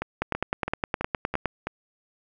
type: two click trains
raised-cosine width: 0.5 ms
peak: -13 / -9 dBFS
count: 6 / 13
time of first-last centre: 0.02-1.67 / 0.22-1.457 s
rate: 3.03 / 9.7 Hz
effects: none